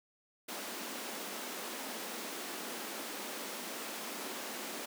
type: high-pass noise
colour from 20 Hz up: pink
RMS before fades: -42 dBFS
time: 0.48-4.86 s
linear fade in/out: 10 ms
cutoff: 210 Hz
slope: 48 dB/octave
effects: none